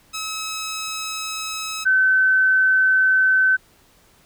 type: tone pair in turn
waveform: 10% pulse / sine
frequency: 1287 / 1527 Hz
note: E6 / G6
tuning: -42 / -46 cents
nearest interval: minor third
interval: 296 cents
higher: second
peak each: -18 / -13 dBFS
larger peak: second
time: 0.13-1.85 / 1.85-3.57 s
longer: neither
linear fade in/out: 20 ms
effects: pink hiss -55 dBFS RMS until 4.25 s